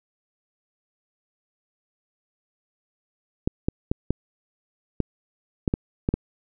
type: clicks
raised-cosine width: 3 ms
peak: -8 dBFS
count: 9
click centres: 3.475 / 3.685 / 3.915 / 4.106 / 5.003 / 5.678 / 5.739 / 6.089 / 6.14 s
effects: none